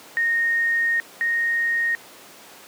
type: tone pair in turn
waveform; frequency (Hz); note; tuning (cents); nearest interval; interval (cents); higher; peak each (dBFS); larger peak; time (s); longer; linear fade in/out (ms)
sine; 1853 / 1859.5; A#6 / A#6; -11 / -5; unison; 6; second; -18 / -19; first; 0.17-1 / 1.21-1.95; first; 0
effects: pink hiss -44 dBFS RMS until 2.67 s + high-pass 300 Hz 12 dB/octave